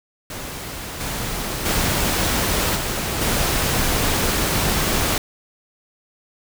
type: noise with level steps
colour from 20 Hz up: pink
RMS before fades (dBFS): -31 / -26 / -20 / -24 / -20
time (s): 0.3-5.18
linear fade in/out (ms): 2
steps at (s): 1 / 1.65 / 2.75 / 3.21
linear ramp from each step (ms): 10
effects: none